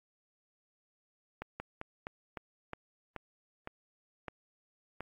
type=slowing click train; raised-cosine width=0.5 ms; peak=-24 dBFS; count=10; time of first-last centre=1.42-5.006 s; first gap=180 ms; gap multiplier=1.19; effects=AAC 64 kbps